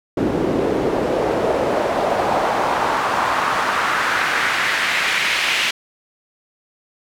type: noise with band-pass filter sweep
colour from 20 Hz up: pink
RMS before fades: -19 dBFS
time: 0.17-5.71 s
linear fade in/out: 5 ms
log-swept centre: 320 to 2700 Hz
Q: 1.8
effects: none